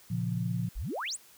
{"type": "chord", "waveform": "sine", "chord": "Bb minor", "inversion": "none", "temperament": "equal", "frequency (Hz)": [116.54, 138.59, 174.61], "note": ["Bb2", "Db3", "F3"], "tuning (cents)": [0, 0, 0], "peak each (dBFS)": [-32, -36, -32], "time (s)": [0.1, 0.69], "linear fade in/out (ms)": 10}
{"type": "exponential sweep", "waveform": "sine", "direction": "up", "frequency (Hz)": [32.7, 10400], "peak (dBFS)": -32, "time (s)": [0.75, 1.17], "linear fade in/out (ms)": 20}
{"effects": ["white hiss -57 dBFS RMS until 1.37 s"]}